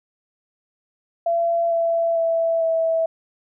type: tone with pitch steps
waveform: sine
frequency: 677 / 669.2 / 661.5 / 653.9 Hz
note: E5 / E5 / E5 / E5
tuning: +46 / +26 / +6 / -14 cents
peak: -17 dBFS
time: 1.26-3.06 s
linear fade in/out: 5 ms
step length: 450 ms
effects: none